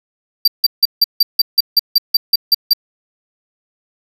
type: tone bursts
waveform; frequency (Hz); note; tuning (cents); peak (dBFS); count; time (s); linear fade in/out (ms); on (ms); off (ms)
square; 4691; D8; -3; -7; 13; 0.45-2.734; 5; 28; 160
effects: none